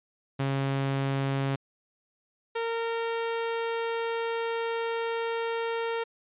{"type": "tone pair in turn", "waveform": "sawtooth", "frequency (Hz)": [136.7, 459.8], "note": ["C#3", "A#4"], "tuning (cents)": [-24, -24], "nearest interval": "octave + major sixth", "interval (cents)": 2100, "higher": "second", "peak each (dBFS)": [-22, -24], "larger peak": "first", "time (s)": [[0.39, 1.56], [2.55, 6.04]], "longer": "second", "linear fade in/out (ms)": 10, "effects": ["resampled to 8000 Hz"]}